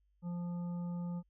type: harmonic tone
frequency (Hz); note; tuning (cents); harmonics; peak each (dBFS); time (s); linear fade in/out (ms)
174.61; F3; 0; 1 / 3 / 5 / 7; -36 / -53 / -55 / -61; 0.22-1.23; 50
effects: added 50 Hz sine -70 dBFS peak until 1.29 s